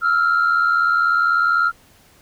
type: tone pair together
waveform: sine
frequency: 1318 / 1398.1 Hz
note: E6 / F6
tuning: -1 / +1 cents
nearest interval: minor second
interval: 102 cents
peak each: -17 / -14 dBFS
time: 0.01-1.72 s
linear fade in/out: 50 ms
effects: tanh soft clip ceiling -10 dBFS + pink hiss -52 dBFS RMS until 2.21 s